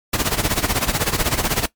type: noise with tremolo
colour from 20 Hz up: pink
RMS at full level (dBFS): -17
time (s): 0.13-1.66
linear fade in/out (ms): 5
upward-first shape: sine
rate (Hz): 16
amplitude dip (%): 80
effects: noise-tail reverb RT60 0.1 s tail -18 dB re dry + MP3 96 kbps